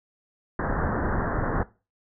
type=low-pass noise; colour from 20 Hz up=pink; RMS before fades=-26 dBFS; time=0.59-1.63 s; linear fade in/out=2 ms; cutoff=1800 Hz; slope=96 dB/octave; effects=noise-tail reverb RT60 0.3 s tail -19 dB re dry